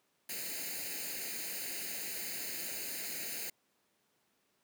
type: noise with comb filter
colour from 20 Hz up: white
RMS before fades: -40 dBFS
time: 0.29-3.5 s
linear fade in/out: 5 ms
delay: 0.44 ms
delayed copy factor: +0.8
effects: pink hiss -75 dBFS RMS until 4.63 s + high-pass 200 Hz 12 dB/octave